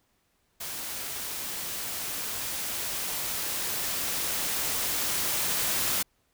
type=noise with level ramp; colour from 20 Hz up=white; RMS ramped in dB=-36 to -27 dBFS; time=0.6-6.03 s; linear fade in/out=10 ms; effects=pink hiss -71 dBFS RMS until 6.33 s